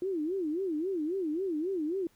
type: tone with vibrato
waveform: sine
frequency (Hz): 342.2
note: F4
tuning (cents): -35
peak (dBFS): -29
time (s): 0.02-2.07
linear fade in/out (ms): 2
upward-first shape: sine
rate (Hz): 3.7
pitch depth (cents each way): 240
effects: pink hiss -67 dBFS RMS until 2.15 s